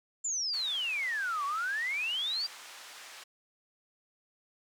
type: exponential two-way sweep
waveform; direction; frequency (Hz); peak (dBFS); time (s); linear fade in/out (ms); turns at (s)
sine; down then up; 7350 to 1100 to 4828; -30; 0.24-2.47; 10; 1.45
type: band-pass noise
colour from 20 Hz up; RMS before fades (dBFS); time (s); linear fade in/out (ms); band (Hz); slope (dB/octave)
pink; -49; 0.53-3.24; 10; 1100 to 8200; 12
effects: none